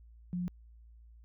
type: tone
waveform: sine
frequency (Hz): 177.8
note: F3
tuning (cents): +31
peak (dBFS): -32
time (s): 0.33-0.48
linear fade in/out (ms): 0
effects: added 57 Hz sine -53 dBFS peak until 1.24 s